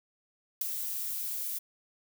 violet noise with ADSR envelope, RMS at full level -26 dBFS, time 0.61-1.59 s, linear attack 5 ms, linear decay 8 ms, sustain -9 dB, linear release 13 ms, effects none

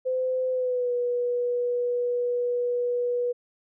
sine tone with pitch glide, 513 to 487 Hz, C5 to B4, -34 to -24 cents, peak -23 dBFS, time 0.05-3.33 s, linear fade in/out 20 ms, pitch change -90 cents, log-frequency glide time 0.51-0.93 s, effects none

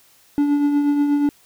triangle tone with tremolo, 289 Hz, D4, 28 cents flat, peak -11 dBFS, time 0.38-1.29 s, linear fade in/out 0 ms, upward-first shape triangle, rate 8.3 Hz, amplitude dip 45%, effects white hiss -54 dBFS RMS until 1.45 s

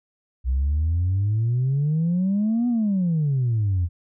sine exponential two-way sweep, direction up then down, 61.74 to 246.1 to 83.1 Hz, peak -17 dBFS, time 0.44-3.89 s, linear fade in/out 50 ms, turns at 2.68 s, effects tanh soft clip ceiling -16 dBFS

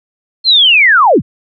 sine linear sweep, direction down, 4283 to 59 Hz, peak -4 dBFS, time 0.44-1.22 s, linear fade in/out 50 ms, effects none

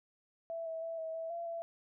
sine tone with pitch steps, 663 / 650 / 660 / 645 / 654 / 680 / 671 Hz, E5 / E5 / E5 / E5 / E5 / F5 / E5, +10 / -24 / +2 / -38 / -14 / -46 / +31 cents, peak -37 dBFS, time 0.5-1.62 s, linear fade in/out 0 ms, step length 160 ms, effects none

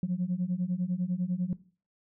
sine beating tone pair, 174.5 / 184.5 Hz, F3 / F#3, -1 / -5 cents, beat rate 10 Hz, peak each -30 / -28 dBFS, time 0.03-1.53 s, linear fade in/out 2 ms, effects noise-tail reverb RT60 0.4 s tail -19 dB re dry + tanh soft clip ceiling -22 dBFS

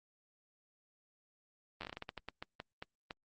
slowing click train, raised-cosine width 0.3 ms, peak -26 dBFS, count 16, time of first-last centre 1.81-3.109 s, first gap 10 ms, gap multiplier 1.27, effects Opus 32 kbps

